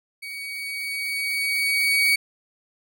35% pulse tone with level ramp, 2252 Hz, C#7, 27 cents sharp, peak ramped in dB -31 to -14 dBFS, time 0.22-2.16 s, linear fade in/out 10 ms, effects none

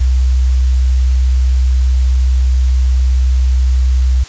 sine tone with vibrato, 63.8 Hz, C2, 43 cents flat, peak -8 dBFS, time 0-4.24 s, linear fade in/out 10 ms, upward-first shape sine, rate 19 Hz, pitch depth 14 cents each way, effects white hiss -34 dBFS RMS until 4.28 s + resampled to 16000 Hz

